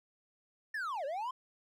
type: linear two-way sweep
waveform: triangle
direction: down then up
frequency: 1822 to 523 to 1060 Hz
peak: -33 dBFS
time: 0.74-1.31 s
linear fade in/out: 5 ms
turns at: 1.05 s
effects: none